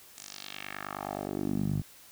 10% pulse tone with band-pass filter sweep, 49.56 Hz, G1, 20 cents sharp, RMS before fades -35 dBFS, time 0.16-1.82 s, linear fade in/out 10 ms, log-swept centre 8200 to 120 Hz, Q 2.1, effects white hiss -54 dBFS RMS until 2.11 s

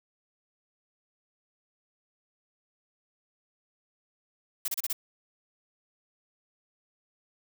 blue noise bursts, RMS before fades -30 dBFS, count 5, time 4.65-4.929 s, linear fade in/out 5 ms, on 31 ms, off 31 ms, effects none

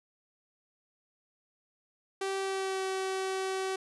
sawtooth tone with pitch glide, 387.6 to 380.9 Hz, G4 to G4, -20 to -50 cents, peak -27 dBFS, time 2.21-3.76 s, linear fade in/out 5 ms, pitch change -30 cents, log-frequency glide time 2.39-2.83 s, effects resampled to 24000 Hz

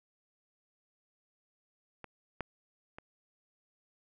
clicks, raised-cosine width 0.5 ms, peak -29 / -20 / -30 dBFS, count 3, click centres 2.043 / 2.407 / 2.985 s, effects none

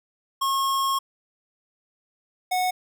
square tone pair in turn, 1085 / 734.5 Hz, C#6 / F#5, -37 / -13 cents, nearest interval perfect fifth, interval 676 cents, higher first, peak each -22 dBFS, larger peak neither, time 0.41-0.99 / 2.51-2.71 s, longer first, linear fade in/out 10 ms, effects none

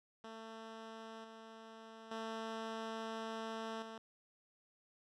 10% pulse tone with level steps, 223.5 Hz, A3, 27 cents sharp, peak -40 / -44 / -33 / -39 dBFS, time 0.24-3.98 s, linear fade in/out 2 ms, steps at 1.24 / 2.11 / 3.82 s, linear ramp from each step 5 ms, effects low-pass 5000 Hz 12 dB/octave

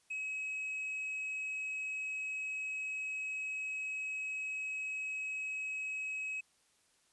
sine tone with tanh clipping, 2557 Hz, D#7, 47 cents sharp, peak -37 dBFS, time 0.1-6.41 s, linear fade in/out 10 ms, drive 2 dB, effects white hiss -71 dBFS RMS until 7.12 s + resampled to 24000 Hz

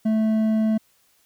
triangle tone with hard clipping, 218.8 Hz, A3, 9 cents flat, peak -19 dBFS, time 0.05-0.78 s, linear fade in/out 10 ms, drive 9 dB, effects white hiss -62 dBFS RMS until 1.25 s

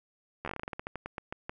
slowing click train, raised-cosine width 0.5 ms, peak -21 dBFS, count 18, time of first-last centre 0.45-1.495 s, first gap 12 ms, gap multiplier 1.18, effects none

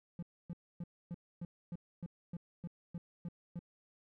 triangle tone bursts, 172.2 Hz, F3, 24 cents flat, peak -37 dBFS, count 12, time 0.19-3.592 s, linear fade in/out 2 ms, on 36 ms, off 270 ms, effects none

